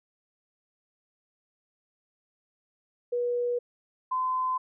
sine tone pair in turn, 484.7 / 1025.2 Hz, B4 / C6, -32 / -36 cents, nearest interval octave + minor second, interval 1296 cents, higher second, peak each -25 dBFS, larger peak neither, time 3.12-3.59 / 4.11-4.58 s, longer neither, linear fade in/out 10 ms, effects none

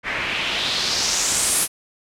white noise with low-pass filter sweep, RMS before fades -22 dBFS, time 0.03-1.68 s, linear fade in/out 50 ms, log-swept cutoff 1900 to 11000 Hz, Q 2.6, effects none

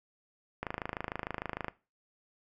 click train, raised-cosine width 0.5 ms, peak -19 dBFS, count 29, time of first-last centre 0.63-1.683 s, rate 26.6 Hz, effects noise-tail reverb RT60 0.3 s tail -19 dB re dry

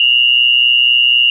sine tone pair together, 2768 / 2892 Hz, F7 / F#7, -16 / -40 cents, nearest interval minor second, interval 76 cents, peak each -11 / -10 dBFS, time 0-1.3 s, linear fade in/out 2 ms, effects none

